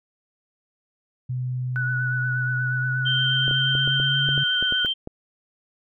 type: tone with pitch glide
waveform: sine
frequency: 126.3 to 139.33 Hz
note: B2 to C#3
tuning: +39 to +9 cents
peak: -24 dBFS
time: 1.29-4.44 s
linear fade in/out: 10 ms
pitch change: +170 cents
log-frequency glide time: 2.58-4.27 s
type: tone with vibrato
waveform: sine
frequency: 1480 Hz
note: F#6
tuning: in tune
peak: -24 dBFS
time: 1.76-4.86 s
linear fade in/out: 0 ms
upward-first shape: triangle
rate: 8.4 Hz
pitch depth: 34 cents each way
type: tone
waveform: sine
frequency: 3136 Hz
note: G7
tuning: in tune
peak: -21 dBFS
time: 3.05-4.94 s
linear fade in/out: 20 ms
type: clicks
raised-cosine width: 2 ms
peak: -19 dBFS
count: 11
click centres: 3.48 / 3.511 / 3.752 / 3.876 / 4 / 4.289 / 4.378 / 4.626 / 4.724 / 4.848 / 5.074 s
effects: none